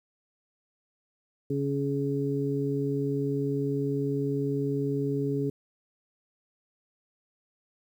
harmonic tone, 140 Hz, C#3, 18 cents sharp, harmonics 1 / 2 / 3, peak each -30 / -30 / -30 dBFS, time 1.5-5.5 s, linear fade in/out 5 ms, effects 10-bit

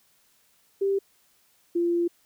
sine tone pair in turn, 393.5 / 344.1 Hz, G4 / F4, +7 / -26 cents, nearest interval major second, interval 233 cents, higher first, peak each -21 dBFS, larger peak neither, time 0.81-0.99 / 1.75-2.08 s, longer second, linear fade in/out 10 ms, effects white hiss -64 dBFS RMS until 2.25 s

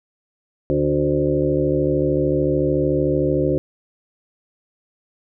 harmonic tone with a mistuned harmonic, 73.42 Hz, D2, in tune, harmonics 1 / 2 / 4 / 5 / 6 / 7 / 8, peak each -29 / -23 / -22 / -21 / -32 / -22 / -31 dBFS, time 0.7-3.58 s, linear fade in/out 0 ms, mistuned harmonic 7, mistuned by +23 cents, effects none

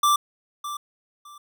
square tone with echo, 1174.7 Hz, D6, in tune, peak -17 dBFS, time 0.03-0.16 s, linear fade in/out 5 ms, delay 610 ms, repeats 2, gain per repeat -13 dB, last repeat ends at 1.38 s, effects none

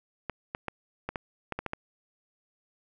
clicks, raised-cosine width 0.5 ms, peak -17 dBFS, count 9, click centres 0.297 / 0.549 / 0.683 / 1.09 / 1.158 / 1.523 / 1.59 / 1.663 / 1.734 s, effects none

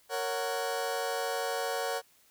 sawtooth chord, F# major, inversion first, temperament just, 462.5 / 555 / 740 Hz, A#4 / C#5 / F#5, -14 / +2 / 0 cents, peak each -31 dBFS, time 0.09-2.02 s, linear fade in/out 50 ms, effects white hiss -64 dBFS RMS until 2.3 s

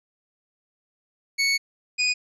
25% pulse tone pair in turn, 2217 / 2478 Hz, C#7 / D#7, 0 / -8 cents, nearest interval major second, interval 192 cents, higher second, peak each -16 dBFS, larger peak neither, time 1.38-1.58 / 1.98-2.14 s, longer first, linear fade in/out 20 ms, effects resampled to 24000 Hz

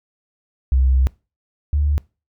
sine tone pair in turn, 65.2 / 73.18 Hz, C2 / D2, -5 / -6 cents, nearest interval major second, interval 199 cents, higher second, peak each -11 / -14 dBFS, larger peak first, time 0.72-1.07 / 1.73-1.98 s, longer first, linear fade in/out 0 ms, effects noise-tail reverb RT60 0.3 s tail -24 dB re dry + tanh soft clip ceiling -8 dBFS

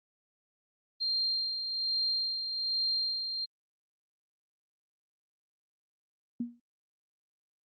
sine tone with tremolo, 4186 Hz, C8, in tune, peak -27 dBFS, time 1-3.46 s, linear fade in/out 20 ms, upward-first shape sine, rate 1.2 Hz, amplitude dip 50%
sine tone with exponential decay, 238.4 Hz, A#3, 39 cents sharp, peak -27 dBFS, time 6.4-6.6 s, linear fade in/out 5 ms, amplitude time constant 42 ms
effects Opus 32 kbps

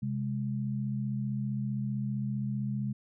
sine tone pair together, 130.71 / 206.1 Hz, C3 / G#3, -1 / -13 cents, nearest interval minor sixth, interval 788 cents, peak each -32 / -33 dBFS, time 0.02-2.93 s, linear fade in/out 10 ms, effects none

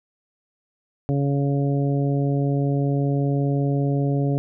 harmonic tone, 140.4 Hz, C#3, 22 cents sharp, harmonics 1 / 2 / 3 / 4 / 5, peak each -20 / -25 / -29 / -32 / -35 dBFS, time 1.09-4.38 s, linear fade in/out 0 ms, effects none

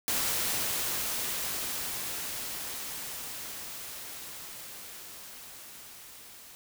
white noise with level ramp, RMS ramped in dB -29 to -50 dBFS, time 0.08-6.55 s, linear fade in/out 0 ms, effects none

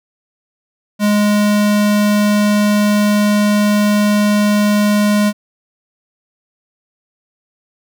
square tone, 207.7 Hz, G#3, in tune, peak -11 dBFS, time 0.99-5.33 s, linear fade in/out 50 ms, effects none

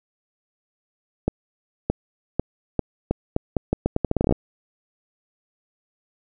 accelerating click train, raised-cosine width 2 ms, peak -6 dBFS, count 19, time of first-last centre 1.28-4.324 s, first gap 620 ms, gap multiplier 0.8, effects none

